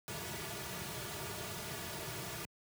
pink noise with comb filter, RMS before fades -42 dBFS, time 0.08-2.45 s, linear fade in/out 0 ms, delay 3.8 ms, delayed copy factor -0.9, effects high-pass 100 Hz 12 dB/octave

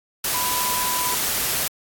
sine tone in noise, 994 Hz, B5, 11 cents sharp, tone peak -25 dBFS, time 0.34-1.15 s, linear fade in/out 5 ms, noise white, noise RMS -23 dBFS, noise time 0.24-1.68 s, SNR -5 dB, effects AAC 64 kbps

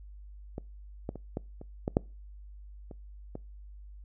clicks, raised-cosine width 2 ms, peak -23 / -20 / -27 / -19 / -30 / -16 / -9 / -30 / -24 dBFS, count 9, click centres 0.581 / 1.091 / 1.157 / 1.371 / 1.614 / 1.879 / 1.969 / 2.912 / 3.354 s, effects noise-tail reverb RT60 0.3 s tail -25 dB re dry + added 50 Hz sine -45 dBFS peak until 4.04 s

